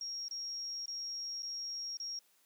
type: tone with dropouts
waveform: sine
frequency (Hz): 5588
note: F8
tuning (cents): 0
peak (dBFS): -38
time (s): 0.01-2.19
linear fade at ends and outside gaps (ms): 2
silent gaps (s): 0.283-0.31 / 0.858-0.88 / 1.423-1.43 / 1.971-2
effects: white hiss -70 dBFS RMS until 2.45 s + high-pass 200 Hz 12 dB/octave